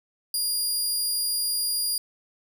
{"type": "tone", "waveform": "20% pulse", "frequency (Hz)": 4831, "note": "D8", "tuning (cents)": 48, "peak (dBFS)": -18, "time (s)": [0.34, 1.98], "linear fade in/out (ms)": 2, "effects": []}